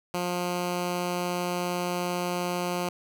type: tone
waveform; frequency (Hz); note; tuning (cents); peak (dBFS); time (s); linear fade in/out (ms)
10% pulse; 177.4; F3; +27; -19; 0.14-2.89; 2
effects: none